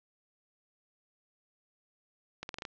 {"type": "accelerating click train", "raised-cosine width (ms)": 0.2, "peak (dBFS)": -21, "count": 6, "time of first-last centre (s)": [2.43, 2.652], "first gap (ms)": 61, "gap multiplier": 0.84, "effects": ["low-pass 5000 Hz 12 dB/octave"]}